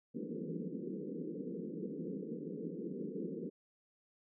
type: band-pass noise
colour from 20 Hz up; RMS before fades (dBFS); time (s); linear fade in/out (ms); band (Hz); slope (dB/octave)
pink; -42; 0.14-3.5; 20; 160 to 490; 96
effects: none